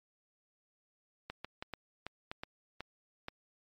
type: clicks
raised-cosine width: 0.3 ms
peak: -24 dBFS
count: 9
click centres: 1.3 / 1.446 / 1.625 / 1.737 / 2.066 / 2.315 / 2.435 / 2.806 / 3.284 s
effects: MP3 64 kbps